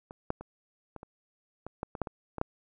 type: clicks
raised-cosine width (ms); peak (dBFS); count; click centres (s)
1; -29 / -15 / -28 / -27 / -30 / -25 / -19 / -24 / -15 / -23 / -22 / -13; 12; 0.109 / 0.304 / 0.41 / 0.963 / 1.031 / 1.666 / 1.831 / 1.952 / 2.017 / 2.072 / 2.383 / 2.414
effects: none